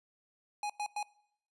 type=tone bursts; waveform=square; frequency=830.6 Hz; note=G#5; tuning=in tune; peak=-34 dBFS; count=3; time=0.63-1.029 s; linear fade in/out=2 ms; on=67 ms; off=99 ms; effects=noise-tail reverb RT60 0.7 s tail -22 dB re dry + resampled to 24000 Hz